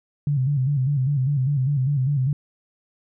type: tone with vibrato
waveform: sine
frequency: 136.8 Hz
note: C#3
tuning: 23 cents flat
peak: -18 dBFS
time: 0.27-2.33 s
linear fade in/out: 2 ms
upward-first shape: square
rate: 5 Hz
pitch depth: 100 cents each way
effects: none